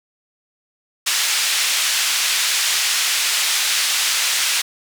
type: band-pass noise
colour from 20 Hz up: pink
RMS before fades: -19 dBFS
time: 1.06-4.62 s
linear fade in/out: 10 ms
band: 2300 to 9200 Hz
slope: 12 dB/octave
effects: none